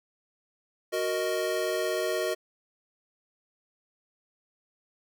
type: chord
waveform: square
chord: D# minor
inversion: first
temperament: equal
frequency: 370 / 466.2 / 622.3 Hz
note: F#4 / A#4 / D#5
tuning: 0 / 0 / 0 cents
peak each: -32 / -33 / -31 dBFS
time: 0.92-2.35 s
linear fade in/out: 20 ms
effects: none